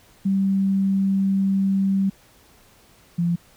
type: tone pair in turn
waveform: sine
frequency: 194.3 / 171.93 Hz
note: G3 / F3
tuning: -15 / -27 cents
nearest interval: major second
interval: 212 cents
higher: first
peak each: -17 / -18 dBFS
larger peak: first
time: 0.25-2.1 / 3.18-3.36 s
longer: first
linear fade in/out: 10 ms
effects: pink hiss -54 dBFS RMS until 3.56 s